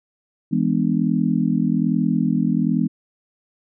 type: chord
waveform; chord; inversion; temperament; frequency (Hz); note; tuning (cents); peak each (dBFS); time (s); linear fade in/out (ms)
sine; E dominant seventh; none; just; 164.81 / 206 / 247.2 / 296.7; E3 / G#3 / B3 / D4; 0 / -14 / +2 / +18; -22 / -21 / -21 / -25; 0.51-2.88; 20
effects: none